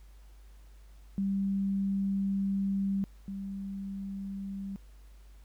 sine tone pair in turn, 196 / 196 Hz, G3 / G3, 0 / 0 cents, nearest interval unison, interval 0 cents, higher neither, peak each -27 / -35 dBFS, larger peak first, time 1.18-3.04 / 3.28-4.76 s, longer first, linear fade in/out 0 ms, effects added 50 Hz sine -50 dBFS peak until 5.44 s + pink hiss -66 dBFS RMS until 5.44 s

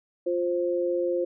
sine tone pair together, 351.1 / 526 Hz, F4 / C5, +9 / +9 cents, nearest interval perfect fifth, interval 700 cents, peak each -26 dBFS, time 0.26-1.25 s, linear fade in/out 10 ms, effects none

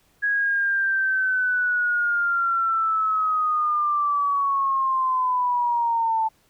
sine linear sweep, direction down, 1661.2 to 880 Hz, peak -19 dBFS, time 0.22-6.29 s, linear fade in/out 20 ms, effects pink hiss -62 dBFS RMS until 6.49 s

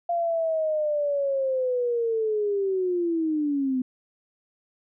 sine linear sweep, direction down, 694 to 251.4 Hz, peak -22 dBFS, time 0.09-3.82 s, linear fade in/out 5 ms, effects none

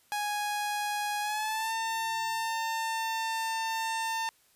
sawtooth tone with pitch glide, 830 to 899.9 Hz, G#5 to A5, -1 to +39 cents, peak -26 dBFS, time 0.12-4.29 s, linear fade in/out 0 ms, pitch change +140 cents, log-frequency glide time 1.21-1.72 s, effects white hiss -65 dBFS RMS until 4.55 s + resampled to 32000 Hz

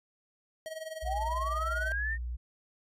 square tone with tremolo, 636 Hz, D#5, 38 cents sharp, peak -36 dBFS, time 0.66-1.92 s, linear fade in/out 0 ms, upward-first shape sine, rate 20 Hz, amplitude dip 75%
sine tone, 60.2 Hz, B1, 44 cents flat, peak -33 dBFS, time 1.02-2.37 s, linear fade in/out 20 ms
sine linear sweep, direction up, 691 to 1852 Hz, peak -31 dBFS, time 1.04-2.18 s, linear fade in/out 50 ms
effects resampled to 32000 Hz

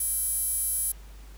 sawtooth tone with high-pass filter, 784 Hz, G5, in tune, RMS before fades -28 dBFS, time 0-0.92 s, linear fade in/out 5 ms, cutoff 11000 Hz, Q 6.2, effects added 50 Hz sine -43 dBFS peak until 1.37 s + pink hiss -55 dBFS RMS until 1.37 s

